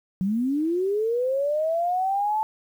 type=linear sweep; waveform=sine; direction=up; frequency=180.4 to 880 Hz; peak=-21 dBFS; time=0.21-2.43 s; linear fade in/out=0 ms; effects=9-bit

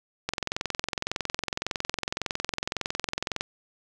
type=click train; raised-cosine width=0.2 ms; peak=-10 dBFS; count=69; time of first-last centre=0.29-3.409 s; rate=21.8 Hz; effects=none

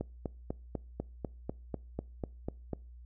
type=click train; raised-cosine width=2 ms; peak=-21 dBFS; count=12; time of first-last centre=0.01-2.733 s; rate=4.04 Hz; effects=noise-tail reverb RT60 0.4 s tail -25 dB re dry + added 60 Hz sine -48 dBFS peak until 3.05 s

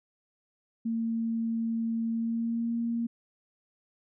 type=tone with pitch glide; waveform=sine; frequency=227.8 to 232.9 Hz; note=A#3 to A#3; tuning=-40 to -1 cents; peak=-27 dBFS; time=0.85-3.07 s; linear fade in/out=10 ms; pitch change=+39 cents; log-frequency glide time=2.11-2.75 s; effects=none

